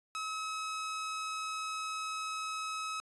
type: tone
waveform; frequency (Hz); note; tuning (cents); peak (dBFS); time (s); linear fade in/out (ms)
sawtooth; 1283; E6; -47; -32; 0.15-3; 0
effects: resampled to 24000 Hz